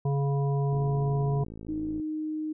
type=harmonic tone; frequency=140 Hz; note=C#3; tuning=18 cents sharp; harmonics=1 / 3 / 5 / 7; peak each=-24 / -33 / -38 / -40 dBFS; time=0.05-1.44 s; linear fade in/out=5 ms
type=click train; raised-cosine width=3 ms; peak=-29 dBFS; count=70; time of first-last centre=0.73-1.998 s; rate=54.4 Hz
type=tone; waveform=sine; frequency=309.5 Hz; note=D#4; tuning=9 cents flat; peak=-29 dBFS; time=1.68-2.53 s; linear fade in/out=10 ms
effects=none